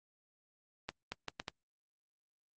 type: accelerating click train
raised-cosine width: 0.2 ms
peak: -20 dBFS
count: 5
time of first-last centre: 0.89-1.482 s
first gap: 230 ms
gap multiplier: 0.71
effects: low-pass 7000 Hz 12 dB/octave + Opus 32 kbps